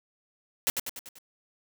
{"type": "noise with echo", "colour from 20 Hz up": "white", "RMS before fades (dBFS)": -25, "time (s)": [0.67, 0.7], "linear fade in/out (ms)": 0, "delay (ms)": 97, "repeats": 5, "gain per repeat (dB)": -5, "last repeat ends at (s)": 1.185, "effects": []}